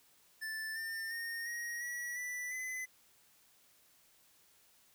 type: tone with pitch steps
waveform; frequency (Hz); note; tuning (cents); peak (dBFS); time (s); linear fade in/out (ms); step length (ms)
square; 1760 / 1801.1 / 1843.2 / 1886.3 / 1930.4 / 1975.5 / 2022; A6 / A6 / A#6 / A#6 / B6 / B6 / B6; 0 / +40 / -20 / +20 / -40 / 0 / +40; -39; 0.41-2.86; 20; 350
effects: white hiss -67 dBFS RMS until 4.94 s